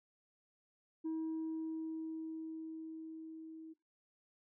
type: tone with level ramp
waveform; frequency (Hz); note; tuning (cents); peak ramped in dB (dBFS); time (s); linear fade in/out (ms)
sine; 320.3; E4; -50; -33 to -48; 1.04-3.74; 20
effects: noise-tail reverb RT60 0.2 s tail -21 dB re dry + tanh soft clip ceiling -35 dBFS